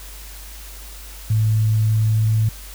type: tone with pitch glide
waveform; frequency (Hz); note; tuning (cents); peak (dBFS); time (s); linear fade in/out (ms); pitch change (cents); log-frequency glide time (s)
sine; 109.1 to 109.99; A2 to A2; -14 to 0; -14; 1.3-2.49; 5; +14; 1.84-2.32
effects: added 50 Hz sine -36 dBFS peak until 2.74 s + white hiss -40 dBFS RMS until 2.74 s